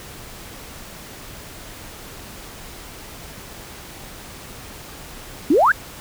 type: exponential sweep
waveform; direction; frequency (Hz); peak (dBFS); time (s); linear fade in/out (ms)
sine; up; 259.2 to 1731; -11; 5.5-5.72; 5
effects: pink hiss -38 dBFS RMS until 6 s